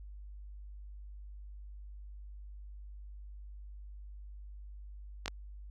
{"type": "clicks", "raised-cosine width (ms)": 0.2, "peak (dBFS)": -17, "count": 2, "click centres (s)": [5.259, 5.28], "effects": ["added 50 Hz sine -45 dBFS peak until 5.7 s"]}